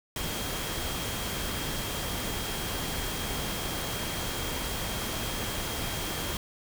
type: tone in noise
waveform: sine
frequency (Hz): 3237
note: G#7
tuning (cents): -45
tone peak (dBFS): -41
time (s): 0.16-6.37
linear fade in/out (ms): 2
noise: pink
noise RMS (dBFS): -33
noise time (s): 0.16-6.37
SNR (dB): -11
effects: none